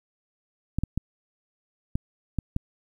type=clicks; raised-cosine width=5 ms; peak=-13 dBFS; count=6; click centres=0.786 / 0.836 / 0.976 / 1.955 / 2.387 / 2.564 s; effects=9-bit